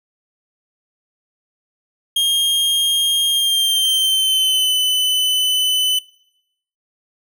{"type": "tone with pitch glide", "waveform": "45% pulse", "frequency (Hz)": [3230, 3014], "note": ["G#7", "F#7"], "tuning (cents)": [-49, 31], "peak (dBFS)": -14, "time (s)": [2.16, 5.99], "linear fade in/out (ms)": 5, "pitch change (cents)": -120, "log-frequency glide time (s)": [3.28, 4.74], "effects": ["noise-tail reverb RT60 0.8 s tail -22 dB re dry"]}